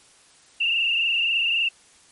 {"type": "tone with frequency modulation", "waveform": "sine", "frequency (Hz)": 2750, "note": "F7", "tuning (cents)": -27, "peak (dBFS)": -19, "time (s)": [0.6, 1.69], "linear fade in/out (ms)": 10, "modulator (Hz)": 23.7, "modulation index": 4.2, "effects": ["white hiss -54 dBFS RMS until 2.11 s", "MP3 48 kbps"]}